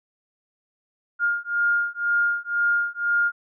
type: beating tone pair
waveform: sine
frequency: 1412 / 1414 Hz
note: F6 / F6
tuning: +19 / +21 cents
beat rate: 2 Hz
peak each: -23 dBFS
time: 1.19-3.32 s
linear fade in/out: 50 ms
effects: none

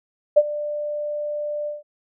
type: tone with ADSR envelope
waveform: sine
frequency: 593 Hz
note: D5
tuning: 17 cents sharp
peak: -7 dBFS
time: 0.36-1.83 s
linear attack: 16 ms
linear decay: 46 ms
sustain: -17 dB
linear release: 160 ms
effects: none

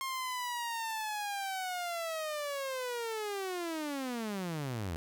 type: linear sweep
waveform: sawtooth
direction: down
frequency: 1071 to 76.3 Hz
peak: -31 dBFS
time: 0.01-4.96 s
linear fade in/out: 0 ms
effects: none

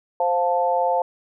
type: chord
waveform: sine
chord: F major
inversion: second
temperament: equal with one note detuned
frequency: 523.3 / 703.3 / 880 Hz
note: C5 / F5 / A5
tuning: 0 / +12 / 0 cents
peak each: -22 dBFS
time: 0.2-1.02 s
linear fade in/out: 2 ms
effects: none

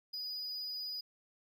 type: tone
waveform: triangle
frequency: 4942 Hz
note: D#8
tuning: 13 cents flat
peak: -37 dBFS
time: 0.13-1.01 s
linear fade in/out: 10 ms
effects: none

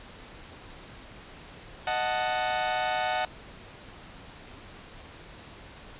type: chord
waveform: sawtooth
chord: D# diminished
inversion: none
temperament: equal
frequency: 622.3 / 740 / 880 Hz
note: D#5 / F#5 / A5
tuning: 0 / 0 / 0 cents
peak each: -29 / -24 / -29 dBFS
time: 1.87-3.25 s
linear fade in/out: 2 ms
effects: pink hiss -47 dBFS RMS until 5.99 s + resampled to 8000 Hz

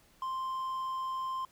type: tone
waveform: triangle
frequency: 1046.5 Hz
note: C6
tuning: in tune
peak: -31 dBFS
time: 0.22-1.45 s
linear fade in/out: 2 ms
effects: pink hiss -64 dBFS RMS until 1.51 s

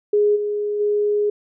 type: tone with level steps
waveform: sine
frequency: 415.3 Hz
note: G#4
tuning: in tune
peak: -13 / -20 / -16 dBFS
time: 0.13-1.3 s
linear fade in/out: 5 ms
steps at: 0.35 / 0.79 s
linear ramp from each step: 20 ms
effects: none

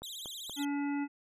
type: click train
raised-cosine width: 1 ms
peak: -32 dBFS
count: 3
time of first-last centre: 0.02-0.496 s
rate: 4.2 Hz
type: tone with vibrato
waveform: sawtooth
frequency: 3520 Hz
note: A7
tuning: in tune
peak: -38 dBFS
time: 0.03-0.65 s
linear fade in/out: 5 ms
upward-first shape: sine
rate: 16 Hz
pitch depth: 210 cents each way
type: harmonic tone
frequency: 285.2 Hz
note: C#4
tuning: 49 cents sharp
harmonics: 1 / 3 / 5 / 7 / 9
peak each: -31 / -42 / -47 / -47 / -50 dBFS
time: 0.56-1.08 s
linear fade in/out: 50 ms
effects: resampled to 32000 Hz

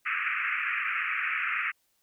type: band-pass noise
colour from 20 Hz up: white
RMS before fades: -30 dBFS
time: 0.05-1.72 s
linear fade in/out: 20 ms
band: 1200 to 2600 Hz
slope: 96 dB/octave
effects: white hiss -72 dBFS RMS until 2.02 s

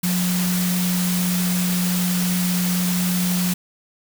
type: tone in noise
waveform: sine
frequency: 180 Hz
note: F#3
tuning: 47 cents flat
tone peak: -19 dBFS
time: 0.03-3.54 s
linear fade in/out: 10 ms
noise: white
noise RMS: -26 dBFS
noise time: 0.03-3.54 s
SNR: +4 dB
effects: none

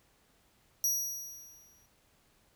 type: tone with exponential decay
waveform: sawtooth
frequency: 5780 Hz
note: F#8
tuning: 41 cents flat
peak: -23 dBFS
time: 0.84-1.86 s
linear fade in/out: 1 ms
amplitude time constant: 220 ms
effects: pink hiss -68 dBFS RMS until 2.55 s

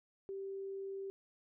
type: tone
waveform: sine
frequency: 390 Hz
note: G4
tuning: 9 cents flat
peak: -40 dBFS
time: 0.29-1.1 s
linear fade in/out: 0 ms
effects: none

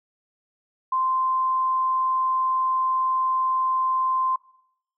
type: tone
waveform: sine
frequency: 1041 Hz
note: C6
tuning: 9 cents flat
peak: -20 dBFS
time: 0.92-4.36 s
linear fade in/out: 5 ms
effects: noise-tail reverb RT60 0.8 s tail -22 dB re dry

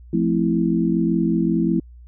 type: chord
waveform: sine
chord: F major seventh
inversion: none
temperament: equal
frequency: 174.61 / 220 / 261.6 / 329.6 Hz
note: F3 / A3 / C4 / E4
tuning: 0 / 0 / 0 / 0 cents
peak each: -21 / -22 / -25 / -21 dBFS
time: 0.13-1.8 s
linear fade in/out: 5 ms
effects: added 60 Hz sine -40 dBFS peak until 2.07 s

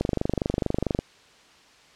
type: click train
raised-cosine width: 2 ms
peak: -10 dBFS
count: 25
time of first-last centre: 0.01-0.99 s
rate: 24.5 Hz
effects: white hiss -54 dBFS RMS until 1.95 s + low-pass 5000 Hz 12 dB/octave

